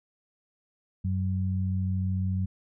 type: tone pair together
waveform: sine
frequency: 93.71 / 187.6 Hz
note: F#2 / F#3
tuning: +23 / +24 cents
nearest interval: octave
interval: 1201 cents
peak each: -26 / -31 dBFS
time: 1.04-2.46 s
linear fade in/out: 10 ms
effects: none